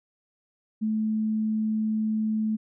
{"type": "tone", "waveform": "sine", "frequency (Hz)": 217.3, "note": "A3", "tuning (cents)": -21, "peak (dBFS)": -23, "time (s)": [0.81, 2.57], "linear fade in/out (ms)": 20, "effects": []}